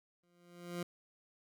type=tone with exponential growth; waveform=20% pulse; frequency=174.61 Hz; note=F3; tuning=in tune; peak=-31 dBFS; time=0.23-0.83 s; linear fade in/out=5 ms; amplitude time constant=130 ms; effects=none